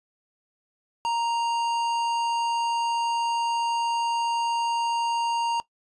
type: tone with tanh clipping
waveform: sine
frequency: 932.3 Hz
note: A#5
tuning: in tune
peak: -25 dBFS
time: 1.05-5.6 s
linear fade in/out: 0 ms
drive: 15 dB
effects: noise-tail reverb RT60 0.1 s tail -18 dB re dry + resampled to 24000 Hz